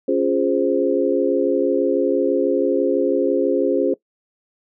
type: chord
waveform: sine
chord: Db major seventh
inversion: none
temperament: equal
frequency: 277.2 / 349.2 / 415.3 / 523.3 Hz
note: Db4 / F4 / Ab4 / C5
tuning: 0 / 0 / 0 / 0 cents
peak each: -21 dBFS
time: 0.08-3.94 s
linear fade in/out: 5 ms
effects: noise-tail reverb RT60 0.1 s tail -20 dB re dry